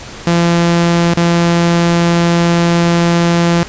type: tone with dropouts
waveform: sawtooth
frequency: 170.7 Hz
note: F3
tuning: 39 cents flat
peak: -5 dBFS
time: 0.27-3.63 s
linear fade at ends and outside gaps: 0 ms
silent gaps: 1.137-1.173 s
effects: pink hiss -30 dBFS RMS until 3.68 s + resampled to 16000 Hz